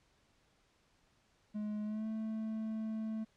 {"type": "tone with pitch glide", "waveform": "triangle", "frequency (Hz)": [210.8, 219.6], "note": ["G#3", "A3"], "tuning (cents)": [26, -3], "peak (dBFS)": -34, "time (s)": [1.54, 3.25], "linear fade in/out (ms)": 20, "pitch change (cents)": 71, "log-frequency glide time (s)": [1.84, 2.07], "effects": ["pink hiss -72 dBFS RMS until 3.36 s", "low-pass 7000 Hz 12 dB/octave"]}